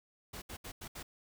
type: noise bursts at uneven times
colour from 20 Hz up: pink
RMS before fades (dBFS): -45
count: 5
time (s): 0.33-0.42 / 0.49-0.57 / 0.64-0.72 / 0.81-0.88 / 0.95-1.03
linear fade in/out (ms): 10
effects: none